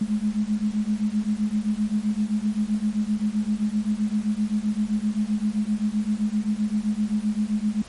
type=beating tone pair; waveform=sine; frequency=207.7 / 215.4 Hz; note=G#3 / A3; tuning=0 / -37 cents; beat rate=7.7 Hz; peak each=-24 dBFS; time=0.01-7.82 s; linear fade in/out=5 ms; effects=pink hiss -45 dBFS RMS until 7.88 s + MP3 48 kbps